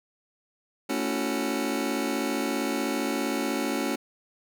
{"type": "chord", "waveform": "sawtooth", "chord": "F# minor seventh", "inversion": "first", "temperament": "just", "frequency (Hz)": [222, 277.5, 333, 370], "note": ["A3", "C#4", "E4", "F#4"], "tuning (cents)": [16, 2, 18, 0], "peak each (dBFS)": [-28, -25, -30, -29], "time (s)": [0.89, 3.96], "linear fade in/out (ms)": 10, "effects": []}